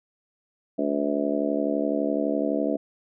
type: harmonic tone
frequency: 71.9 Hz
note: D2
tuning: 36 cents flat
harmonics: 3 / 4 / 5 / 6 / 7 / 8 / 9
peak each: -31 / -26 / -32 / -35 / -30 / -36 / -29 dBFS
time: 0.78-2.77 s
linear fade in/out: 10 ms
effects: none